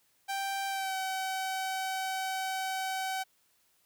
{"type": "tone with pitch glide", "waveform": "sawtooth", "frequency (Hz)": [784, 760.8], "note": ["G5", "F#5"], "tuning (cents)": [0, 48], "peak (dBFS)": -28, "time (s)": [0.28, 3.24], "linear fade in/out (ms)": 20, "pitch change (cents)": -52, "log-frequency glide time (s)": [0.68, 0.96], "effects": ["white hiss -70 dBFS RMS until 3.85 s"]}